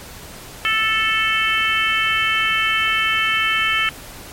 harmonic tone, 440 Hz, A4, in tune, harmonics 3 / 4 / 5 / 6 / 7, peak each -22 / -22 / -22 / -22 / -22 dBFS, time 0.65-3.89 s, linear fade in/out 0 ms, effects pink hiss -37 dBFS RMS until 4.32 s + MP3 64 kbps

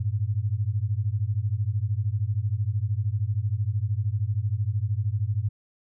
sine beating tone pair, 98 / 111 Hz, G2 / A2, 0 / +16 cents, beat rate 13 Hz, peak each -26 dBFS, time 0-5.49 s, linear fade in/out 10 ms, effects none

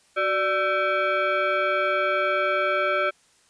sine tone with frequency modulation, 373.2 Hz, F#4, 15 cents sharp, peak -20 dBFS, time 0.16-3.11 s, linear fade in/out 20 ms, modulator 962 Hz, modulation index 1.9, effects white hiss -60 dBFS RMS until 3.49 s + resampled to 22050 Hz

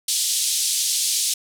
white band-pass noise, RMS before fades -22 dBFS, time 0.08-1.34 s, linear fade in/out 5 ms, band 3400 to 10000 Hz, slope 24 dB/octave, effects none

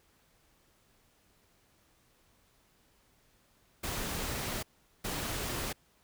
pink noise bursts at uneven times, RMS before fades -36 dBFS, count 2, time 3.83-4.63 / 5.04-5.73 s, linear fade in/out 10 ms, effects pink hiss -68 dBFS RMS until 6.03 s

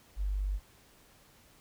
sine tone, 49.08 Hz, G1, 3 cents sharp, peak -29 dBFS, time 0.16-0.6 s, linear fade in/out 50 ms, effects pink hiss -61 dBFS RMS until 1.6 s

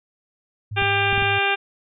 sine tone with vibrato, 104.5 Hz, G#2, 11 cents sharp, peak -27 dBFS, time 0.71-1.39 s, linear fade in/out 10 ms, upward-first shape triangle, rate 15 Hz, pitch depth 31 cents each way
harmonic tone, 397.5 Hz, G4, 24 cents sharp, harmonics 1 / 2 / 3 / 4 / 5 / 6 / 7 / 8 / 9, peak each -27 / -24 / -30 / -24 / -34 / -24 / -26 / -33 / -32 dBFS, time 0.76-1.56 s, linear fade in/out 20 ms
clicks, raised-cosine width 5 ms, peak -18 dBFS, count 4, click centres 0.822 / 1.129 / 1.179 / 1.223 s
effects none

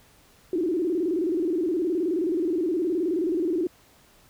sine tone with vibrato, 341.1 Hz, F4, 41 cents flat, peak -22 dBFS, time 0.53-3.67 s, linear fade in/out 2 ms, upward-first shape square, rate 19 Hz, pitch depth 130 cents each way, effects pink hiss -57 dBFS RMS until 4.29 s

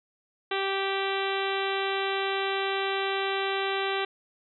harmonic tone with a mistuned harmonic, 390 Hz, G4, 9 cents flat, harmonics 1 / 2 / 3 / 4 / 5 / 6 / 7 / 8 / 9 / 10, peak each -30 / -33 / -35 / -36 / -37 / -38 / -38 / -39 / -40 / -40 dBFS, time 0.51-4.05 s, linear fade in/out 5 ms, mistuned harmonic 9, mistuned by -16 cents, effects none

